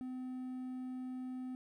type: tone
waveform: triangle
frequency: 255.2 Hz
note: C4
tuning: 43 cents flat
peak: -38 dBFS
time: 0.01-1.55 s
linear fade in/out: 0 ms
effects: 13-bit